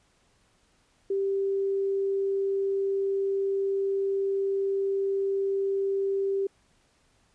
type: tone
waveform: sine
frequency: 392 Hz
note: G4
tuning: in tune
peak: -24 dBFS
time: 1.1-6.47 s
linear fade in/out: 5 ms
effects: pink hiss -66 dBFS RMS until 7.34 s + resampled to 22050 Hz